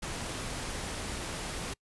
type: noise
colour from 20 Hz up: pink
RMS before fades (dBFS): -37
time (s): 0.02-1.74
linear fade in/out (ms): 10
effects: noise-tail reverb RT60 0.1 s tail -26 dB re dry + resampled to 24000 Hz